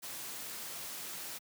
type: noise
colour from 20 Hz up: white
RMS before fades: -43 dBFS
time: 0.02-1.39 s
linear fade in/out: 20 ms
effects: high-pass 100 Hz 12 dB/octave